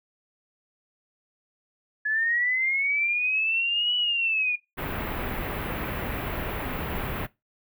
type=linear two-way sweep; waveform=sine; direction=up then down; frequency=1700 to 2960 to 2423 Hz; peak=-22 dBFS; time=2.05-4.56 s; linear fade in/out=10 ms; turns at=3.96 s
type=band-stop noise; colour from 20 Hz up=pink; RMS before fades=-31 dBFS; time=4.77-7.27 s; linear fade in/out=20 ms; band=2700 to 15000 Hz; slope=24 dB/octave
effects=noise-tail reverb RT60 0.2 s tail -19 dB re dry